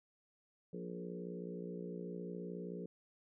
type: harmonic tone with a mistuned harmonic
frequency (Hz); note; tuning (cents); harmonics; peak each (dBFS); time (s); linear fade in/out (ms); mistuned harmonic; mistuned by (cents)
59.3; A#1; +30; 3 / 4 / 5 / 6 / 7 / 8 / 9; -45 / -53 / -53 / -52 / -48 / -51 / -58; 0.73-2.86; 5; 7; +23
effects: none